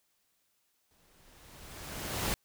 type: noise with exponential growth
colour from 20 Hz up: pink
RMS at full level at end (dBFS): -30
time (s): 0.91-2.34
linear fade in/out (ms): 0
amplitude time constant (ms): 310
effects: white hiss -75 dBFS RMS until 2.44 s